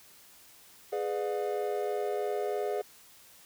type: chord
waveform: triangle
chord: G# diminished seventh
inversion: none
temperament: just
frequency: 415.3 / 498.4 / 598 / 717.6 Hz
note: G#4 / B4 / D5 / F5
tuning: 0 / +16 / +31 / +47 cents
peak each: -30 / -35 / -35 / -35 dBFS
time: 0.92-2.82 s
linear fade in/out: 10 ms
effects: white hiss -56 dBFS RMS until 3.45 s